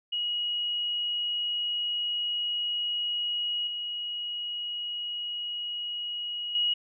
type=tone with level steps; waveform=sine; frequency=2900 Hz; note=F#7; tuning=35 cents flat; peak=-27 / -31 / -23 dBFS; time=0.12-6.74 s; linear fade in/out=10 ms; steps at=3.67 / 6.55 s; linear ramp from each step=2 ms; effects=none